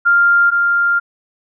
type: tone pair in turn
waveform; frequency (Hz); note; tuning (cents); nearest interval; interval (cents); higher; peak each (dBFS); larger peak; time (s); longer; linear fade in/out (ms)
sine; 1396.9 / 1396.9; F6 / F6; 0 / 0; unison; 0; neither; -8 / -11; first; 0.05-0.51 / 0.51-1; second; 20
effects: none